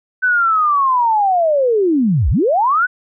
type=linear two-way sweep; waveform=sine; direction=down then up; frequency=1525 to 49 to 1525 Hz; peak=-11 dBFS; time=0.22-2.87 s; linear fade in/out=20 ms; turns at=2.3 s; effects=none